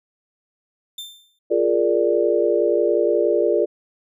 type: tone with exponential decay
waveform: 40% pulse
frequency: 3574 Hz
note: A7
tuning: 26 cents sharp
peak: -27 dBFS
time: 0.98-1.39 s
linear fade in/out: 5 ms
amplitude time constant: 88 ms
type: chord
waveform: sine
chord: Bb dominant seventh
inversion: second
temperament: equal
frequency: 349.2 / 415.3 / 466.2 / 587.3 Hz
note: F4 / Ab4 / Bb4 / D5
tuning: 0 / 0 / 0 / 0 cents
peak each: -21 dBFS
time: 1.5-3.66 s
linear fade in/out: 20 ms
effects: none